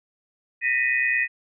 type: tone cluster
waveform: sine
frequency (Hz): 1839 / 1968 / 2496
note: A#6 / B6 / D#7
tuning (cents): -24 / -7 / +5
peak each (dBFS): -24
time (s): 0.61-1.28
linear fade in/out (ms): 50
effects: none